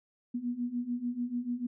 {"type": "beating tone pair", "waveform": "sine", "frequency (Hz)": [238.8, 245.6], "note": ["A#3", "B3"], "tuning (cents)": [42, -9], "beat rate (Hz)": 6.8, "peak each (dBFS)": [-36, -33], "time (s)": [0.34, 1.67], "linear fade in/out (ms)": 10, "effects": []}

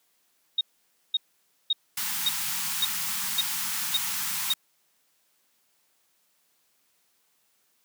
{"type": "tone bursts", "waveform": "sine", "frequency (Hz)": 3729, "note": "A#7", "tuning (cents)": 0, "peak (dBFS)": -20, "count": 8, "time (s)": [0.58, 4.53], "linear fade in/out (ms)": 5, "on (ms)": 30, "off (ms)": 530}
{"type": "band-stop noise", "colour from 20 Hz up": "white", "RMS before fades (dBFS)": -30, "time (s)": [1.97, 4.54], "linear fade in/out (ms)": 5, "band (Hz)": [230, 800], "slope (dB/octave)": 96}
{"effects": ["white hiss -69 dBFS RMS until 7.84 s", "high-pass 150 Hz 12 dB/octave"]}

